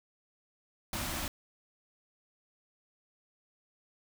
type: band-stop noise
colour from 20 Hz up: pink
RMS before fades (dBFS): -36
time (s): 0.93-1.28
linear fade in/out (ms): 2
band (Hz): 360 to 540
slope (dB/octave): 96
effects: none